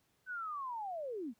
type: linear sweep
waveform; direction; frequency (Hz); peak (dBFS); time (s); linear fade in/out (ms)
sine; down; 1532 to 203.4; -38; 0.26-1.34; 50
effects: pink hiss -75 dBFS RMS until 1.39 s + high-pass 60 Hz 12 dB/octave